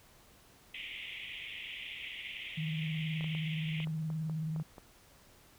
pink band-pass noise, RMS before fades -44 dBFS, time 0.74-3.85 s, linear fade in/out 5 ms, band 2000 to 3400 Hz, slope 96 dB/octave
sine tone with vibrato, 157.8 Hz, D#3, 25 cents sharp, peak -33 dBFS, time 2.57-4.63 s, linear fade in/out 10 ms, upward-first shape sine, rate 19 Hz, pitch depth 48 cents each way
clicks, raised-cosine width 1 ms, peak -34 dBFS, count 10, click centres 3.209 / 3.243 / 3.35 / 3.802 / 3.872 / 4.102 / 4.297 / 4.562 / 4.599 / 4.782 s
effects pink hiss -61 dBFS RMS until 5.58 s

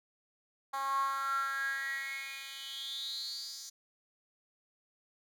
10% pulse tone with high-pass filter sweep, 272.5 Hz, C#4, 29 cents flat, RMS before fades -37 dBFS, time 0.73-3.7 s, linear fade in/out 10 ms, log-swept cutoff 930 to 5600 Hz, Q 9.7, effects none

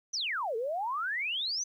sine exponential two-way sweep, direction down then up, 6272 to 430.3 to 6272 Hz, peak -30 dBFS, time 0.13-1.64 s, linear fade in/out 10 ms, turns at 0.56 s, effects 11-bit

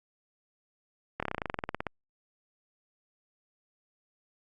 slowing click train, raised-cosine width 0.5 ms, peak -16 dBFS, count 17, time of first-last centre 1.2-1.867 s, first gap 26 ms, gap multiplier 1.06, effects Opus 48 kbps

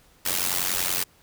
white noise with amplitude modulation, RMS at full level -22 dBFS, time 0.25-1.04 s, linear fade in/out 10 ms, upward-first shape sine, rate 90.5 Hz, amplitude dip 85%, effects pink hiss -58 dBFS RMS until 1.22 s

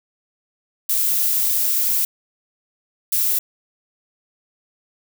violet noise bursts at uneven times, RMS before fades -19 dBFS, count 2, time 0.89-2.05 / 3.12-3.39 s, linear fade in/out 5 ms, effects none

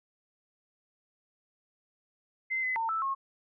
sine tone with pitch steps, 2069 / 2027 / 906 / 1318 / 1085 Hz, C7 / B6 / A#5 / E6 / C#6, -20 / +45 / -50 / -1 / -37 cents, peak -28 dBFS, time 2.5-3.15 s, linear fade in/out 20 ms, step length 130 ms, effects none

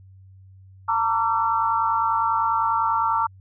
sine tone cluster, 902 / 952 / 1157 / 1352 Hz, A5 / A#5 / D6 / E6, +43 / +36 / -26 / +43 cents, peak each -22 / -30 / -24 / -25 dBFS, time 0.88-3.27 s, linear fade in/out 10 ms, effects added 95 Hz sine -45 dBFS peak until 3.4 s

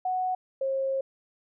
sine tone pair in turn, 740 / 537.1 Hz, F#5 / C5, 0 / +45 cents, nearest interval tritone, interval 555 cents, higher first, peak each -25 dBFS, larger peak neither, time 0.05-0.35 / 0.61-1.01 s, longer second, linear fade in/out 5 ms, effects none

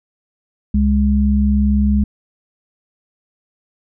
sine tone pair together, 68.9 / 206.7 Hz, C#2 / G#3, -10 / -8 cents, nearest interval octave + perfect fifth, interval 1902 cents, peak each -14 dBFS, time 0.74-2.04 s, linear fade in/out 5 ms, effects none

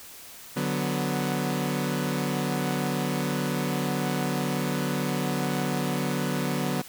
sawtooth chord, B minor, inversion first, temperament equal, 146.83 / 185 / 246.9 Hz, D3 / F#3 / B3, 0 / 0 / 0 cents, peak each -26 dBFS, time 0.56-6.82 s, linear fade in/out 10 ms, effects white hiss -45 dBFS RMS until 6.88 s

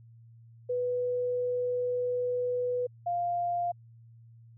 sine tone pair in turn, 493.9 / 698.5 Hz, B4 / F5, 0 / 0 cents, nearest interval tritone, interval 600 cents, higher second, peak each -27 dBFS, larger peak neither, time 0.69-2.87 / 3.06-3.72 s, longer first, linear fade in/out 10 ms, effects added 115 Hz sine -51 dBFS peak until 4.57 s

